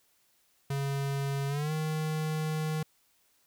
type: tone with pitch glide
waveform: square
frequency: 138.9 to 155.91 Hz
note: C#3 to D#3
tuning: +4 to +4 cents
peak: -30 dBFS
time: 0.7-2.83 s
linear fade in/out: 5 ms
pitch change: +200 cents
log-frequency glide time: 1.48-1.72 s
effects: white hiss -69 dBFS RMS until 3.46 s